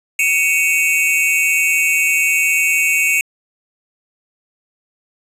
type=tone cluster; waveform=square; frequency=2243 / 2534 / 2695 Hz; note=C#7 / D#7 / E7; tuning=+20 / +31 / +38 cents; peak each=-18 dBFS; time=0.19-3.21 s; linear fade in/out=2 ms; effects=resampled to 32000 Hz + 7-bit